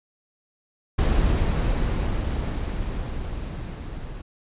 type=noise with level ramp; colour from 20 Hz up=brown; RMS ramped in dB=-19 to -35 dBFS; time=0.98-4.22 s; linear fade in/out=10 ms; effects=resampled to 8000 Hz